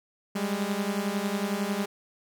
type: beating tone pair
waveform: sawtooth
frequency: 196.4 / 207.4 Hz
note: G3 / G#3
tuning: +4 / -2 cents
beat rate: 11 Hz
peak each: -26 dBFS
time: 0.35-1.86 s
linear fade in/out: 10 ms
effects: none